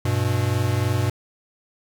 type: tone pair together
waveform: square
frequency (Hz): 98 / 121.22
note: G2 / B2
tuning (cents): 0 / -32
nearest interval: major third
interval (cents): 368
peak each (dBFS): -23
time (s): 0.05-1.1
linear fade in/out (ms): 5
effects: 9-bit